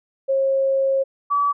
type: tone pair in turn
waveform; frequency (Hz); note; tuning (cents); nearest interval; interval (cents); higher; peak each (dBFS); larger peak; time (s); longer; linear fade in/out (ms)
sine; 540 / 1146.5; C#5 / D6; -45 / -42; octave + minor second; 1303; second; -16 / -16; neither; 0.28-1.04 / 1.3-1.53; first; 20
effects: none